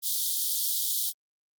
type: high-pass noise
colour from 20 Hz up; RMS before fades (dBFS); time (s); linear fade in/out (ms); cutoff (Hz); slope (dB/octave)
white; -28; 0.02-1.13; 50; 3200; 96
effects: Opus 32 kbps